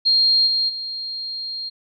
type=tone with level steps; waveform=sine; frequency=4220 Hz; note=C8; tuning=14 cents sharp; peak=-13 / -17 / -26 dBFS; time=0.05-1.7 s; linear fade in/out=20 ms; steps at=0.46 / 0.68 s; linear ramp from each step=20 ms; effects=none